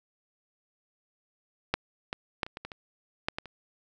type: clicks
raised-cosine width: 0.3 ms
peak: -9 / -16 / -11 / -25 / -22 / -22 / -25 / -11 / -17 / -28 dBFS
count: 10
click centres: 1.74 / 2.129 / 2.432 / 2.465 / 2.571 / 2.65 / 2.718 / 3.285 / 3.385 / 3.457 s
effects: none